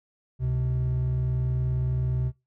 triangle tone pair together, 68.2 / 127.01 Hz, C#2 / B2, -28 / +49 cents, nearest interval major seventh, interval 1077 cents, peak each -28 / -22 dBFS, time 0.39-2.32 s, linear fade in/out 50 ms, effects noise-tail reverb RT60 0.2 s tail -18 dB re dry + tanh soft clip ceiling -15 dBFS

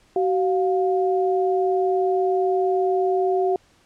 sine tone pair together, 378.1 / 706.8 Hz, F#4 / F5, +38 / +21 cents, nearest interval major seventh, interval 1083 cents, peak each -19 / -23 dBFS, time 0.16-3.56 s, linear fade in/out 2 ms, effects pink hiss -58 dBFS RMS until 3.85 s + low-pass 8000 Hz 12 dB/octave

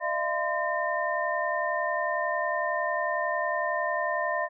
sine tone cluster, 609 / 680 / 1026 / 1815 Hz, D#5 / F5 / C6 / A#6, -37 / -46 / -34 / -47 cents, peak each -31 dBFS, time 0-4.49 s, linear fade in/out 50 ms, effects none

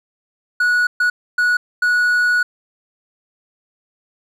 triangle tone bursts at uneven times, 1464 Hz, F#6, 19 cents flat, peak -11 dBFS, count 4, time 0.6-0.87 / 1-1.1 / 1.38-1.57 / 1.82-2.43 s, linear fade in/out 5 ms, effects none

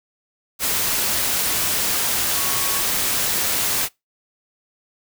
sine tone in noise, 1108.7 Hz, C#6, in tune, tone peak -32 dBFS, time 2.33-2.83 s, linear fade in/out 50 ms, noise white, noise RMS -21 dBFS, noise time 0.59-3.89 s, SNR -14 dB, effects noise-tail reverb RT60 0.2 s tail -24 dB re dry

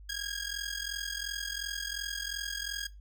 15% pulse ring-modulated tone, 1636 Hz, G#6, 26 cents flat, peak -25 dBFS, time 0.09-2.87 s, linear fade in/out 2 ms, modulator 21.4 Hz, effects noise-tail reverb RT60 0.2 s tail -17 dB re dry + added 50 Hz sine -47 dBFS peak until 3 s

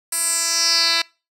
10% pulse tone with band-pass filter sweep, 333.4 Hz, E4, 20 cents sharp, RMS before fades -19 dBFS, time 0.12-1.02 s, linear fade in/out 5 ms, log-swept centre 10000 to 3600 Hz, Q 4.1, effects noise-tail reverb RT60 0.3 s tail -24 dB re dry

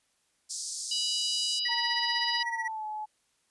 pink band-pass noise, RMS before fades -37 dBFS, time 0.49-1.6 s, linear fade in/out 20 ms, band 4700 to 9300 Hz, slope 48 dB/octave
harmonic tone, 980 Hz, B5, 14 cents flat, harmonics 3 / 4 / 5, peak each -33 / -35 / -31 dBFS, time 0.91-2.43 s, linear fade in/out 5 ms
triangle tone with tremolo, 1934 Hz, B6, 37 cents flat, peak -27 dBFS, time 1.65-2.68 s, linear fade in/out 5 ms, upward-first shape sine, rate 16 Hz, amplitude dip 85%
sine tone with pitch glide, 932.3 to 854.9 Hz, A#5 to G#5, 0 to +50 cents, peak -33 dBFS, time 1.68-3.06 s, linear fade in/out 20 ms, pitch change -150 cents, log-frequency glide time 2.45-2.86 s
effects white hiss -72 dBFS RMS until 3.5 s + resampled to 24000 Hz

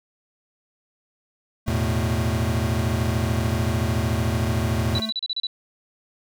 square tone, 220 Hz, A3, in tune, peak -29 dBFS, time 1.66-5.11 s, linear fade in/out 20 ms
square chord, E suspended fourth, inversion none, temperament equal, 82.41 / 110 / 123.47 Hz, E2 / A2 / B2, 0 / 0 / 0 cents, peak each -26 / -26 / -28 dBFS, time 1.68-5 s, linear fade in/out 0 ms
sine tone bursts, 3951 Hz, B7, in tune, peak -23 dBFS, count 8, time 4.95-5.469 s, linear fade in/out 2 ms, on 36 ms, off 33 ms
effects none

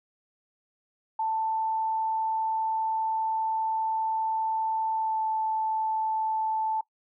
sine tone with pitch glide, 885 to 877.9 Hz, A5 to A5, +10 to -4 cents, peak -25 dBFS, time 1.19-6.81 s, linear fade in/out 5 ms, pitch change -14 cents, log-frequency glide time 4.95-5.23 s, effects noise-tail reverb RT60 0.1 s tail -19 dB re dry

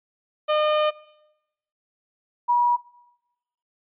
30% pulse / sine tone pair in turn, 608 / 965.1 Hz, D#5 / B5, -40 / -40 cents, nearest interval minor sixth, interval 800 cents, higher second, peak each -16 dBFS, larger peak neither, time 0.48-0.91 / 2.48-2.77 s, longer first, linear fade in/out 20 ms, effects noise-tail reverb RT60 0.9 s tail -20 dB re dry + resampled to 8000 Hz

